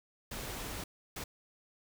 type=noise bursts at uneven times; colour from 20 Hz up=pink; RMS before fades=-41 dBFS; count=2; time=0.31-0.84 / 1.16-1.24 s; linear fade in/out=5 ms; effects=none